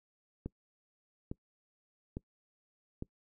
click train, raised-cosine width 3 ms, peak -25 dBFS, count 4, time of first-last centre 0.46-3.024 s, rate 1.17 Hz, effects noise-tail reverb RT60 0.1 s tail -24 dB re dry

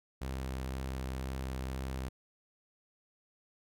sawtooth tone with vibrato, 65.41 Hz, C2, in tune, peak -32 dBFS, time 0.21-2.09 s, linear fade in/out 10 ms, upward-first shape triangle, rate 2 Hz, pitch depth 14 cents each way, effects none

